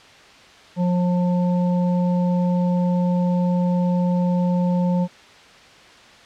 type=harmonic tone; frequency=178.2 Hz; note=F3; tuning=35 cents sharp; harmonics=1 / 3 / 5; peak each=-17 / -27 / -31 dBFS; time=0.76-5.08 s; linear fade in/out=50 ms; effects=white hiss -46 dBFS RMS until 6.25 s + low-pass 4000 Hz 12 dB/octave